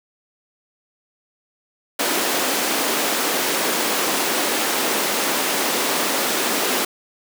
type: high-pass noise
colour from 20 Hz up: pink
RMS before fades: -21 dBFS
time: 1.99-6.85 s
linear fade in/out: 5 ms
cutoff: 260 Hz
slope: 24 dB/octave
effects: none